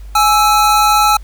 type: tone pair together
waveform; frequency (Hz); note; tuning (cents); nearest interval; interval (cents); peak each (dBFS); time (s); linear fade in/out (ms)
square; 837.6 / 1318.5; G#5 / E6; +15 / 0; minor sixth; 785; -12 / -12; 0.15-1.17; 5
effects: added 50 Hz sine -28 dBFS peak until 1.23 s + pink hiss -49 dBFS RMS until 1.23 s